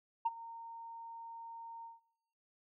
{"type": "tone with ADSR envelope", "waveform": "sine", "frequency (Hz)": 920, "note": "A#5", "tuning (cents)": -23, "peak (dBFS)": -26, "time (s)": [0.25, 2], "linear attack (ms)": 11, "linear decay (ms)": 31, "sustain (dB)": -20, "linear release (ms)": 160, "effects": ["noise-tail reverb RT60 1.0 s tail -24 dB re dry", "tanh soft clip ceiling -24 dBFS"]}